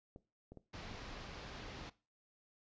clicks, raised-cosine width 2 ms, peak -38 dBFS, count 5, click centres 0.161 / 0.52 / 0.573 / 0.912 / 1.45 s
pink low-pass noise, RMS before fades -49 dBFS, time 0.73-1.9 s, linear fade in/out 10 ms, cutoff 5200 Hz, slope 24 dB/octave
effects noise-tail reverb RT60 0.3 s tail -18 dB re dry + resampled to 16000 Hz

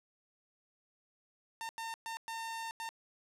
sawtooth tone bursts at uneven times, 907 Hz, A#5, 48 cents flat, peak -35 dBFS, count 5, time 1.61-1.69 / 1.78-1.94 / 2.06-2.17 / 2.28-2.71 / 2.8-2.89 s, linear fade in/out 0 ms, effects low-pass 12000 Hz 12 dB/octave

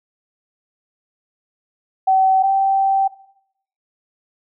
sine tone pair in turn, 763 / 778.1 Hz, G5 / G5, -47 / -13 cents, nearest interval unison, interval 34 cents, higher second, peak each -11 / -13 dBFS, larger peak first, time 2.07-2.43 / 2.43-3.08 s, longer second, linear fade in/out 10 ms, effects noise-tail reverb RT60 0.7 s tail -17 dB re dry

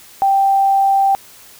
sine tone, 784 Hz, G5, in tune, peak -10 dBFS, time 0.22-1.15 s, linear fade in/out 0 ms, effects white hiss -42 dBFS RMS until 1.59 s

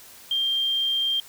sine tone, 3182 Hz, G7, 25 cents sharp, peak -21 dBFS, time 0.31-1.2 s, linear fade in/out 2 ms, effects white hiss -47 dBFS RMS until 1.28 s

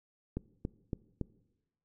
click train, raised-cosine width 3 ms, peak -21 dBFS, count 4, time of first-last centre 0.37-1.213 s, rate 3.56 Hz, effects noise-tail reverb RT60 1.0 s tail -21 dB re dry

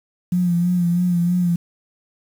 sine tone with vibrato, 175.7 Hz, F3, 11 cents sharp, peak -15 dBFS, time 0.32-1.56 s, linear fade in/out 5 ms, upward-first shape sine, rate 3.1 Hz, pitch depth 41 cents each way, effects 7-bit

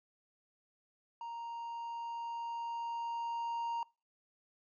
triangle tone with level ramp, 932.3 Hz, A#5, in tune, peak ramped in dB -39 to -32 dBFS, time 1.21-3.83 s, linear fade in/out 2 ms, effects noise-tail reverb RT60 0.3 s tail -24 dB re dry + resampled to 16000 Hz

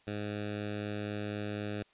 10% pulse tone with notch filter, 104 Hz, G#2, 3 cents sharp, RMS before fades -37 dBFS, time 0.07-1.83 s, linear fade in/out 5 ms, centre 960 Hz, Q 1.4, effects white hiss -66 dBFS RMS until 1.93 s + resampled to 8000 Hz

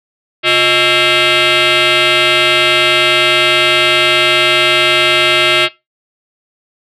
sine tone with frequency modulation, 355.1 Hz, F4, 29 cents sharp, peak -5 dBFS, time 0.43-5.69 s, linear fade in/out 50 ms, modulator 490 Hz, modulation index 6.8, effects noise-tail reverb RT60 0.2 s tail -19 dB re dry + tanh soft clip ceiling -7 dBFS

